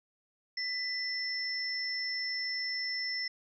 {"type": "tone pair together", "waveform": "sine", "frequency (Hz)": [1995, 5326], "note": ["B6", "E8"], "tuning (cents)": [17, 17], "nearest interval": "octave + perfect fourth", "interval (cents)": 1700, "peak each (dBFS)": [-36, -34], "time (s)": [0.57, 3.28], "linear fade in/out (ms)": 5, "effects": []}